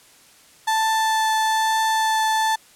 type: tone with vibrato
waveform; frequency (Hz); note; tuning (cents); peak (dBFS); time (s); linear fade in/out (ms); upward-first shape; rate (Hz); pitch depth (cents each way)
35% pulse; 880; A5; 0; -16; 0.67-2.56; 10; triangle; 1.1; 8
effects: white hiss -51 dBFS RMS until 2.75 s + low-pass 11000 Hz 12 dB/octave